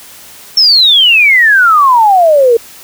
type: exponential sweep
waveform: sine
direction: down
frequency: 5450 to 448.5 Hz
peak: -3 dBFS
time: 0.57-2.57 s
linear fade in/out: 5 ms
effects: white hiss -34 dBFS RMS until 2.83 s